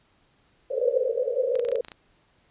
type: band-pass noise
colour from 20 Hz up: pink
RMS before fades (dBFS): -25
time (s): 0.7-1.81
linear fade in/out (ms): 5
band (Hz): 470 to 540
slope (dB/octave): 96
type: clicks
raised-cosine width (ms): 0.2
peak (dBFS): -22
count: 9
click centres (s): 1.555 / 1.595 / 1.65 / 1.687 / 1.717 / 1.757 / 1.848 / 1.884 / 1.918
effects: pink hiss -64 dBFS RMS until 2.5 s + resampled to 8000 Hz